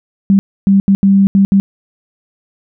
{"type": "tone bursts at uneven times", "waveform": "sine", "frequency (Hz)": 196.2, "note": "G3", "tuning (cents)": 2, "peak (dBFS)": -5, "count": 6, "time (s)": [[0.3, 0.39], [0.67, 0.8], [0.88, 0.95], [1.03, 1.27], [1.35, 1.45], [1.52, 1.6]], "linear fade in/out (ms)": 0, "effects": []}